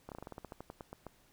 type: slowing click train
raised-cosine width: 1 ms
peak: -30 dBFS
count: 15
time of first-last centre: 0.09-1.067 s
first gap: 28 ms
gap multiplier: 1.13
effects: pink hiss -67 dBFS RMS until 1.32 s